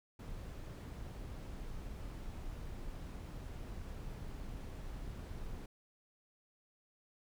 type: noise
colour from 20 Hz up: brown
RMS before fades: -45 dBFS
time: 0.19-5.66 s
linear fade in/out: 5 ms
effects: none